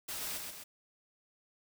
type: noise with echo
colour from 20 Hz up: white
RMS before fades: -40 dBFS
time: 0.08-0.38 s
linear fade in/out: 10 ms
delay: 130 ms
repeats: 2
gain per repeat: -4 dB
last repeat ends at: 0.64 s
effects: none